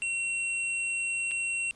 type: tone with dropouts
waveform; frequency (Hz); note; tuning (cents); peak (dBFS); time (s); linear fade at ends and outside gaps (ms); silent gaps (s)
square; 2730; F7; -40; -29; 0.02-1.71; 0; 1.311-1.316
effects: pink hiss -59 dBFS RMS until 1.75 s + resampled to 24000 Hz